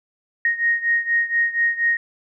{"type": "beating tone pair", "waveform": "sine", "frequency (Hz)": [1864.7, 1868.9], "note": ["A#6", "A#6"], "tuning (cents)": [0, 4], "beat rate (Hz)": 4.2, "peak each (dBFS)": [-19, -22], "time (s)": [0.45, 1.97], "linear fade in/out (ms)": 2, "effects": []}